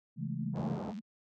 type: chord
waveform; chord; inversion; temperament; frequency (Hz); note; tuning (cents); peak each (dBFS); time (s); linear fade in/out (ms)
sine; A major seventh; first; equal with one note detuned; 135.66 / 164.81 / 207.7 / 220; C#3 / E3 / G#3 / A3; -37 / 0 / 0 / 0; -38 / -38 / -41 / -41; 0.16-0.81; 50
type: tone with vibrato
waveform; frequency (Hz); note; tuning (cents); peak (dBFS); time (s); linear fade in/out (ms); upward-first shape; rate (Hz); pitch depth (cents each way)
sine; 207.7; G#3; 0; -38; 0.41-1.01; 20; sine; 16; 150
type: low-pass noise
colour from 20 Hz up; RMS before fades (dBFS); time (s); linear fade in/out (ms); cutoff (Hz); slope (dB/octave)
white; -41; 0.53-0.94; 50; 830; 24
type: click train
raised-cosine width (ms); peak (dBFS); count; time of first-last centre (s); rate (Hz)
0.2; -40; 38; 0.56-0.989; 86.3
effects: high-pass 80 Hz 12 dB/octave